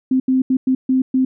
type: tone bursts at uneven times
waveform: sine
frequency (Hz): 260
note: C4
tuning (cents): -11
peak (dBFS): -12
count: 6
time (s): 0.11-0.2 / 0.28-0.42 / 0.5-0.57 / 0.67-0.75 / 0.89-1.02 / 1.14-1.25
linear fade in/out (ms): 5
effects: none